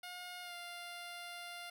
10% pulse tone with pitch glide, 716 to 698.8 Hz, F5 to F5, +43 to +1 cents, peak -37 dBFS, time 0.03-1.7 s, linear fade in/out 5 ms, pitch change -42 cents, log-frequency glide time 0.42-0.54 s, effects none

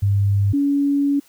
sine tone pair in turn, 100 / 282.8 Hz, G2 / C#4, +35 / +35 cents, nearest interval octave + tritone, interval 1800 cents, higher second, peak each -14 / -15 dBFS, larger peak first, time 0.02-0.53 / 0.53-1.2 s, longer second, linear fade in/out 10 ms, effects white hiss -54 dBFS RMS until 1.28 s

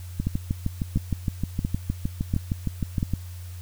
two click trains, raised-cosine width 5 ms, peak -12 / -11 dBFS, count 20 / 5, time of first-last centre 0.2-3.137 / 0.27-3.029 s, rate 6.47 / 1.45 Hz, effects added 89 Hz sine -35 dBFS peak until 3.61 s + white hiss -50 dBFS RMS until 3.61 s

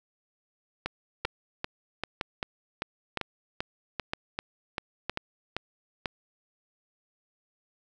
two click trains, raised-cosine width 0.3 ms, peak -13 / -14 dBFS, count 6 / 13, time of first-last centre 1.25-6.058 / 0.86-5.566 s, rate 1.04 / 2.55 Hz, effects none

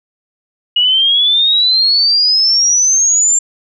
sine exponential sweep, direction up, 2891 to 7370 Hz, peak -8 dBFS, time 0.76-3.39 s, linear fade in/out 5 ms, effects none

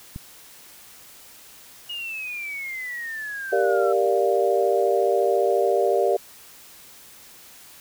click, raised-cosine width 5 ms, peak -21 dBFS, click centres 0.161 s
sine exponential sweep, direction down, 2890 to 1326 Hz, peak -29 dBFS, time 1.89-3.93 s, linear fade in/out 10 ms
sine chord, G minor seventh, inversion none, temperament equal, 392 / 466.2 / 587.3 / 698.5 Hz, G4 / Bb4 / D5 / F5, 0 / 0 / 0 / 0 cents, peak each -22 / -23 / -23 / -25 dBFS, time 3.52-6.17 s, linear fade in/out 10 ms
effects white hiss -47 dBFS RMS until 7.8 s

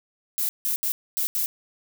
violet noise bursts at uneven times, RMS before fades -25 dBFS, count 5, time 0.38-0.49 / 0.65-0.76 / 0.83-0.92 / 1.17-1.27 / 1.35-1.46 s, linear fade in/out 0 ms, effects none

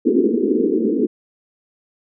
white band-pass noise, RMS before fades -17 dBFS, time 0.05-1.07 s, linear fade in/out 10 ms, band 210 to 450 Hz, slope 96 dB/octave, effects none

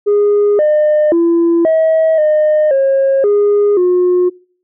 sine tone with pitch steps, 411.7 / 605 / 337.7 / 641 / 611 / 542 / 410.8 / 359.7 Hz, G#4 / D#5 / E4 / E5 / D#5 / C#5 / G#4 / F#4, -15 / -49 / +42 / -49 / -32 / -39 / -19 / -49 cents, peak -6 dBFS, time 0.06-4.3 s, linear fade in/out 20 ms, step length 530 ms, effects noise-tail reverb RT60 0.5 s tail -26 dB re dry + tanh soft clip ceiling -6 dBFS

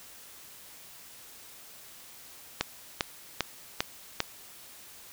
click train, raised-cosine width 0.2 ms, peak -8 dBFS, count 5, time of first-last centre 2.61-4.204 s, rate 2.51 Hz, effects white hiss -50 dBFS RMS until 5.12 s

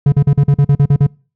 triangle tone bursts, 141.9 Hz, C#3, 41 cents sharp, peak -4 dBFS, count 10, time 0.06-1.067 s, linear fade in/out 5 ms, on 62 ms, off 43 ms, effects noise-tail reverb RT60 0.4 s tail -26 dB re dry

